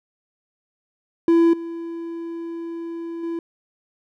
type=tone with level steps; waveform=triangle; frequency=334.8 Hz; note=E4; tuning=27 cents sharp; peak=-10 / -26 / -22 dBFS; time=1.28-3.39 s; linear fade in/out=2 ms; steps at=1.53 / 3.23 s; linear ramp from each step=5 ms; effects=none